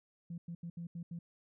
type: tone bursts at uneven times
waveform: sine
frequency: 170 Hz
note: F3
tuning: 46 cents flat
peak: -39 dBFS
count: 6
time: 0.3-0.38 / 0.48-0.55 / 0.63-0.7 / 0.77-0.87 / 0.95-1.03 / 1.11-1.19 s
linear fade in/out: 5 ms
effects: tanh soft clip ceiling -35 dBFS